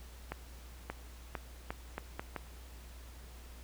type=accelerating click train; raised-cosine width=0.5 ms; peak=-22 dBFS; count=7; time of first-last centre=0.32-2.363 s; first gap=580 ms; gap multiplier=0.78; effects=added 60 Hz sine -49 dBFS peak until 3.63 s + pink hiss -57 dBFS RMS until 3.63 s